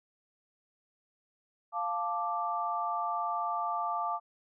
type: chord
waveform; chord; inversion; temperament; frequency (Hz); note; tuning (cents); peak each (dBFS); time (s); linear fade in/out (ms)
sine; D minor; first; equal; 698.5 / 880 / 1174.7; F5 / A5 / D6; 0 / 0 / 0; -35 / -35 / -33; 1.72-4.2; 50
effects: none